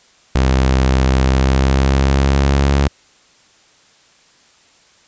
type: tone with pitch glide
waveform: sawtooth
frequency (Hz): 65.41 to 69.7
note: C2 to C#2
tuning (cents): 0 to +10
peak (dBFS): -7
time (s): 0.35-2.88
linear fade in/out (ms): 5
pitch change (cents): +110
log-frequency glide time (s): 1.2-2.74
effects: white hiss -51 dBFS RMS until 5.07 s + resampled to 16000 Hz